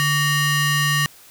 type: ring-modulated tone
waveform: 30% pulse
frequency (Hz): 998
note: B5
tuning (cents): +18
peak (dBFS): -11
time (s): 0-1.06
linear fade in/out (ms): 0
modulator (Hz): 851
effects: white hiss -47 dBFS RMS until 1.3 s